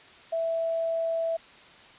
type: tone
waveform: sine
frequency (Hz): 659.3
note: E5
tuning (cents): 0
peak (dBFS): -25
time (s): 0.32-1.37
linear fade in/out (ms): 10
effects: white hiss -51 dBFS RMS until 1.98 s + resampled to 8000 Hz

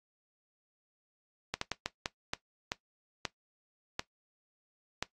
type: slowing click train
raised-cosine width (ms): 0.2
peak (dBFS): -14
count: 10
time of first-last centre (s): 1.54-5.026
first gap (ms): 74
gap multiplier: 1.39
effects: noise-tail reverb RT60 0.1 s tail -17 dB re dry + AAC 32 kbps

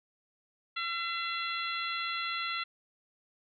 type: harmonic tone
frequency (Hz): 678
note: E5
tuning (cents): +49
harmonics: 2 / 3 / 4 / 5 / 6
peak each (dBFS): -36 / -38 / -39 / -40 / -41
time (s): 0.76-2.64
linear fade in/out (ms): 10
effects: none

